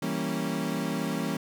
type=chord; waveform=35% pulse; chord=E diminished seventh; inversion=none; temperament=equal; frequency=164.81 / 196 / 233.1 / 277.2 Hz; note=E3 / G3 / Bb3 / Db4; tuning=0 / 0 / 0 / 0 cents; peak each=-32 dBFS; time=0.02-1.37 s; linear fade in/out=5 ms; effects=none